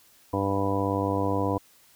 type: harmonic tone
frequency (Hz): 98.5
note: G2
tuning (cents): +9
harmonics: 1 / 2 / 3 / 4 / 5 / 6 / 7 / 8 / 9 / 10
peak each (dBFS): -30 / -35 / -29 / -36 / -30 / -37 / -34 / -39 / -40 / -31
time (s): 0.33-1.58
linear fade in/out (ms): 5
effects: white hiss -58 dBFS RMS until 1.95 s